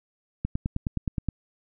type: click train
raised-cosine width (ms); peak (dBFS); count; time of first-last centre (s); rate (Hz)
5; -14; 9; 0.45-1.287; 9.56
effects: none